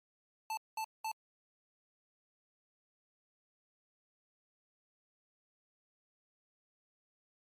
square tone bursts, 880 Hz, A5, in tune, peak -36 dBFS, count 3, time 0.5-1.116 s, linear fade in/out 2 ms, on 72 ms, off 200 ms, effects MP3 64 kbps

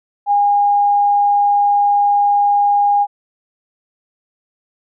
sine tone, 815 Hz, G#5, 33 cents flat, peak -10 dBFS, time 0.26-3.07 s, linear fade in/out 50 ms, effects none

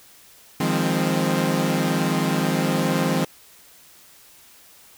sawtooth chord, F minor seventh, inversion third, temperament equal with one note detuned, 155.56 / 174.61 / 204.3 / 261.6 Hz, Eb3 / F3 / Ab3 / C4, 0 / 0 / -28 / 0 cents, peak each -21 / -21 / -22 / -21 dBFS, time 0.6-3.25 s, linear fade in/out 5 ms, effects white hiss -50 dBFS RMS until 4.97 s

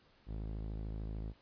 sawtooth tone with low-pass filter, 53.5 Hz, A1, 48 cents flat, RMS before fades -41 dBFS, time 0.26-1.34 s, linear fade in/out 50 ms, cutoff 490 Hz, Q 0.53, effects pink hiss -67 dBFS RMS until 1.41 s + resampled to 11025 Hz

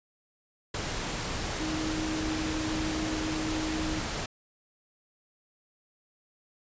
sine tone in noise, 313.7 Hz, D#4, 14 cents sharp, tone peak -31 dBFS, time 1.6-4 s, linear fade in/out 5 ms, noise pink, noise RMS -33 dBFS, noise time 0.74-4.26 s, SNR -1 dB, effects resampled to 16000 Hz

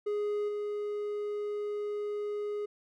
triangle tone with level steps, 415.3 Hz, G#4, in tune, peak -27 / -30 dBFS, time 0.06-2.66 s, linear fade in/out 10 ms, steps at 0.48 s, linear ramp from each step 10 ms, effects none

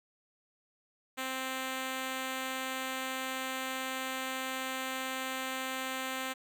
5% pulse tone, 261.6 Hz, C4, in tune, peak -23 dBFS, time 1.17-6.34 s, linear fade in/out 20 ms, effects none

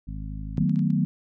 harmonic tone, 52.3 Hz, G#1, 13 cents sharp, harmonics 1 / 2 / 3 / 4 / 5, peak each -33 / -39 / -38 / -42 / -43 dBFS, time 0.07-0.65 s, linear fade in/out 10 ms
clicks, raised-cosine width 0.2 ms, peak -33 dBFS, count 5, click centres 0.574 / 0.695 / 0.759 / 0.792 / 0.904 s
sine chord, B dominant seventh, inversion first, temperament just, 154.34 / 185.21 / 222.2 / 246.9 Hz, D#3 / F#3 / A3 / B3, -14 / +2 / +17 / 0 cents, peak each -24 / -24 / -27 / -28 dBFS, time 0.58-1.05 s, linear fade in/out 0 ms
effects none

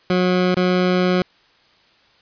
20% pulse tone with dropouts, 181.7 Hz, F#3, 31 cents flat, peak -10 dBFS, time 0.1-1.22 s, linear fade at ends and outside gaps 2 ms, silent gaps 0.545-0.568 s, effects white hiss -55 dBFS RMS until 2.21 s + resampled to 11025 Hz

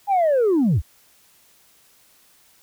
sine linear sweep, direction down, 830.6 to 55 Hz, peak -13 dBFS, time 0.07-0.82 s, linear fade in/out 50 ms, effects tanh soft clip ceiling -13 dBFS + white hiss -56 dBFS RMS until 2.62 s

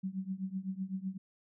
sine tone with tremolo, 190 Hz, F#3, 46 cents sharp, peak -31 dBFS, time 0.03-1.18 s, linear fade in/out 10 ms, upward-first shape triangle, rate 7.9 Hz, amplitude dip 95%, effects none

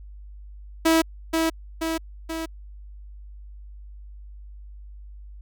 sawtooth tone with echo, 324.9 Hz, E4, 25 cents flat, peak -12 dBFS, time 0.85-1.02 s, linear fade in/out 10 ms, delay 480 ms, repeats 3, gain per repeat -4 dB, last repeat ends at 2.46 s, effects added 50 Hz sine -39 dBFS peak until 5.41 s

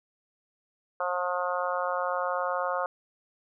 harmonic tone, 179.2 Hz, F3, 45 cents sharp, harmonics 3 / 4 / 5 / 6 / 7 / 8, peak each -31 / -34 / -36 / -34 / -33 / -37 dBFS, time 1-2.86 s, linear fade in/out 2 ms, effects none

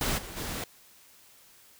pink noise with level steps, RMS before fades -29 / -42 / -35 dBFS, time 0.01-0.64 s, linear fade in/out 2 ms, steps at 0.17 / 0.36 s, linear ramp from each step 20 ms, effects white hiss -57 dBFS RMS until 1.79 s

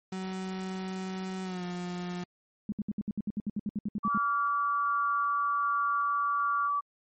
35% pulse tone with pitch glide, 188.1 to 178.06 Hz, F#3 to F3, +29 to +34 cents, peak -32 dBFS, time 0.12-2.24 s, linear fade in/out 5 ms, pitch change -95 cents, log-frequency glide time 1.43-1.64 s
sine tone bursts, 207.7 Hz, G#3, in tune, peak -28 dBFS, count 16, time 2.69-4.177 s, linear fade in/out 2 ms, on 32 ms, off 65 ms
sine tone, 1151 Hz, D6, 35 cents flat, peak -26 dBFS, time 4.03-6.81 s, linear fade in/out 20 ms
sine tone with tremolo, 1396.9 Hz, F6, in tune, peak -32 dBFS, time 4.09-6.7 s, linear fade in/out 50 ms, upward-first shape square, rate 1.3 Hz, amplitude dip 25%
effects MP3 32 kbps

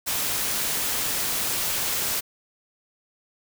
white noise, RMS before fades -26 dBFS, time 0.06-2.21 s, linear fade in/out 20 ms, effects none

